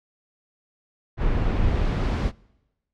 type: noise with low-pass filter sweep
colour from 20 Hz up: brown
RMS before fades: -22 dBFS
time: 1.17-2.32 s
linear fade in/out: 50 ms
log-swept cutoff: 2500 to 4900 Hz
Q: 0.76
effects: noise-tail reverb RT60 1.0 s tail -25 dB re dry